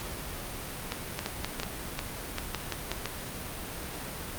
clicks, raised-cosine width 0.2 ms, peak -13 dBFS, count 12, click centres 0.921 / 1.191 / 1.261 / 1.446 / 1.599 / 1.633 / 1.991 / 2.384 / 2.547 / 2.723 / 2.916 / 3.057 s, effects pink hiss -38 dBFS RMS until 4.38 s + Opus 48 kbps

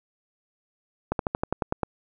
slowing click train, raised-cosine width 1 ms, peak -10 dBFS, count 9, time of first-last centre 1.12-1.833 s, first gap 72 ms, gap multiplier 1.06, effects none

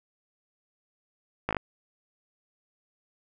slowing click train, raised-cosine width 0.5 ms, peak -12 dBFS, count 5, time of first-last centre 1.49-1.568 s, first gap 18 ms, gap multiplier 1.05, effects none

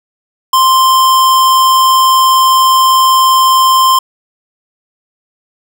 square tone, 1046.5 Hz, C6, in tune, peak -6 dBFS, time 0.53-3.99 s, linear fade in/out 5 ms, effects none

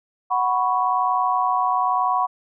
sine chord, F# suspended fourth, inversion none, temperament equal, 740 / 987.8 / 1108.7 Hz, F#5 / B5 / C#6, 0 / 0 / 0 cents, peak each -22 dBFS, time 0.3-2.27 s, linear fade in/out 20 ms, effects none

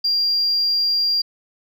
sine tone, 4770 Hz, D8, 26 cents sharp, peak -15 dBFS, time 0.04-1.22 s, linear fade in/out 10 ms, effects tanh soft clip ceiling -12 dBFS

